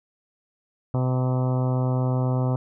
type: harmonic tone with a mistuned harmonic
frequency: 127.8 Hz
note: C3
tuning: 40 cents flat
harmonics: 1 / 2 / 3 / 4 / 5 / 6 / 7 / 8 / 9 / 10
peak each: -21 / -29 / -35 / -33 / -35 / -38 / -39 / -41 / -42 / -46 dBFS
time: 0.94-2.56 s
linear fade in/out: 2 ms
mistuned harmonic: 8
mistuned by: -17 cents
effects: none